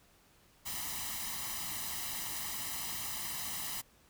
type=noise with comb filter; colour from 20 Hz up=white; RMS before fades=-39 dBFS; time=0.65-3.82 s; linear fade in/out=20 ms; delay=1 ms; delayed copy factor=+0.7; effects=pink hiss -65 dBFS RMS until 4.09 s